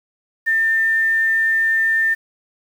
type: tone with quantisation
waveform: sine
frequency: 1798 Hz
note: A6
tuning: 37 cents sharp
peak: -14 dBFS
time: 0.46-2.15 s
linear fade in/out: 20 ms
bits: 7
effects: none